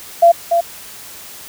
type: tone with echo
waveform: sine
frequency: 682 Hz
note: F5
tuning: 41 cents flat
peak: -4 dBFS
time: 0.22-0.32 s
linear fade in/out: 10 ms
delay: 290 ms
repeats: 1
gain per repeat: -6 dB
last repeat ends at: 0.61 s
effects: white hiss -35 dBFS RMS until 1.48 s